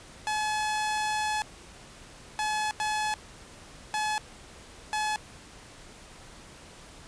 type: tone bursts at uneven times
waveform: sawtooth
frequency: 854 Hz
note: G#5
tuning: 48 cents sharp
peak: -23 dBFS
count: 5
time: 0.27-1.42 / 2.39-2.71 / 2.8-3.14 / 3.94-4.18 / 4.93-5.16 s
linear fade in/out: 0 ms
effects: pink hiss -49 dBFS RMS until 7.07 s + resampled to 22050 Hz